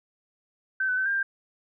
sine tone with pitch steps, 1541 / 1503 / 1532 / 1599 / 1585 Hz, G6 / F#6 / G6 / G6 / G6, -30 / +27 / -40 / +34 / +19 cents, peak -23 dBFS, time 0.8-1.23 s, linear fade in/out 5 ms, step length 86 ms, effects none

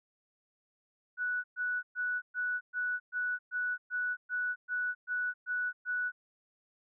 sine tone bursts, 1477 Hz, F#6, 3 cents flat, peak -30 dBFS, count 13, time 1.17-6.12 s, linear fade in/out 50 ms, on 270 ms, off 120 ms, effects none

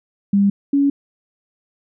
sine tone pair in turn, 200 / 281 Hz, G3 / C#4, +35 / +24 cents, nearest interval tritone, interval 589 cents, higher second, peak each -11 / -12 dBFS, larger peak first, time 0.33-0.5 / 0.73-0.9 s, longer neither, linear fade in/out 5 ms, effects none

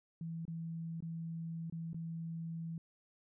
sine tone with dropouts, 164.81 Hz, E3, in tune, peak -39 dBFS, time 0.21-2.78 s, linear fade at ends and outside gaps 2 ms, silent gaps 0.453-0.479 / 1.005-1.024 / 1.699-1.724 / 1.932-1.944 s, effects none

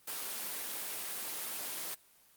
white high-pass noise, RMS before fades -39 dBFS, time 0.07-1.95 s, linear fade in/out 10 ms, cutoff 230 Hz, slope 12 dB/octave, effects white hiss -64 dBFS RMS until 2.36 s + Opus 24 kbps

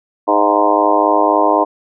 harmonic tone with a mistuned harmonic, 103.83 Hz, G#2, in tune, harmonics 3 / 4 / 5 / 6 / 7 / 8 / 9 / 10, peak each -18 / -20 / -20 / -17 / -18 / -21 / -16 / -18 dBFS, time 0.27-1.65 s, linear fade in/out 20 ms, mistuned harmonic 7, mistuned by -33 cents, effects none

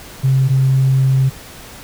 sine tone pair in turn, 133 / 133 Hz, C3 / C3, +29 / +29 cents, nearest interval unison, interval 0 cents, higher neither, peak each -9 dBFS, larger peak neither, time 0.23-0.49 / 0.49-1.3 s, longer second, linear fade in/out 20 ms, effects tanh soft clip ceiling -5 dBFS + pink hiss -36 dBFS RMS until 1.83 s

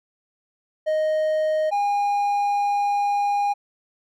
triangle tone pair in turn, 622 / 813.5 Hz, D#5 / G#5, -1 / -36 cents, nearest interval perfect fourth, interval 465 cents, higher second, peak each -17 dBFS, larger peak neither, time 0.86-1.71 / 1.71-3.54 s, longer second, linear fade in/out 20 ms, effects none

